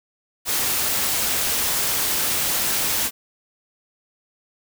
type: noise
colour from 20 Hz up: white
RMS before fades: -22 dBFS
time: 0.45-3.11 s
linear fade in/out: 50 ms
effects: none